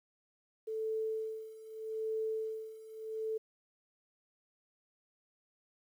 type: tone with tremolo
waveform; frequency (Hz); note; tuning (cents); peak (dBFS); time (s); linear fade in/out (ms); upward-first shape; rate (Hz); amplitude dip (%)
sine; 440; A4; 0; -32; 0.67-3.38; 10; sine; 0.81; 85
effects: 11-bit